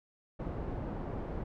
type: low-pass noise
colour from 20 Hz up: pink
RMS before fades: -38 dBFS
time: 0.39-1.44 s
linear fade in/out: 10 ms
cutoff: 740 Hz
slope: 12 dB/octave
effects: none